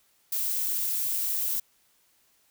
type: noise with amplitude modulation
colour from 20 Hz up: violet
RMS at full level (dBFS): -27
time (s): 0.32-1.6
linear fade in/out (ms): 5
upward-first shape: sine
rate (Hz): 192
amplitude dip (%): 30
effects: white hiss -66 dBFS RMS until 2.5 s